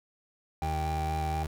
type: tone with vibrato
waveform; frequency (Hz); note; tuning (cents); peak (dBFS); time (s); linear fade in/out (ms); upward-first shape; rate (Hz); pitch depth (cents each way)
triangle; 786; G5; +4; -30; 0.62-1.43; 0; square; 4.2; 14
type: tone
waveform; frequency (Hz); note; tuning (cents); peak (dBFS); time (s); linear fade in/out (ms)
30% pulse; 77.78; D#2; 0; -28; 0.62-1.47; 5
effects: none